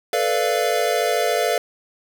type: chord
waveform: square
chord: B half-diminished seventh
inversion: third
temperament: equal with one note detuned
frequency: 440 / 493.9 / 587.3 / 689.6 Hz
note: A4 / B4 / D5 / F5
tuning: 0 / 0 / 0 / -22 cents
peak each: -25 / -25 / -25 / -23 dBFS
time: 0.13-1.58 s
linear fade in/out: 2 ms
effects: none